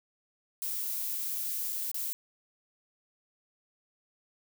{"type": "noise with dropouts", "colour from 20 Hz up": "violet", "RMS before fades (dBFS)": -34, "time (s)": [0.62, 2.13], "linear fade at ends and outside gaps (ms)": 0, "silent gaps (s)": [[1.723, 1.727], [1.915, 1.944]], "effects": []}